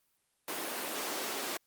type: high-pass noise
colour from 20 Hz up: pink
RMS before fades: -37 dBFS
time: 0.48-1.57 s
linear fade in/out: 2 ms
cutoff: 280 Hz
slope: 24 dB/octave
effects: white hiss -75 dBFS RMS until 1.66 s + Opus 32 kbps